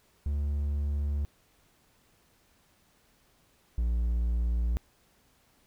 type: tone pair in turn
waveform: triangle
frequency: 72.3 / 58.37 Hz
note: D2 / A#1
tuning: -27 / +3 cents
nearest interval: major third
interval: 370 cents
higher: first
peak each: -25 / -23 dBFS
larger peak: second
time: 0.26-1.25 / 3.78-4.77 s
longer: neither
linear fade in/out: 0 ms
effects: pink hiss -66 dBFS RMS until 5.66 s